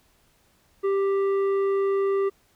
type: tone with tanh clipping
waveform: triangle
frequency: 392.9 Hz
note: G4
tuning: 4 cents sharp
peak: -22 dBFS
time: 0.83-2.3 s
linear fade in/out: 20 ms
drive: 13 dB
effects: pink hiss -63 dBFS RMS until 2.55 s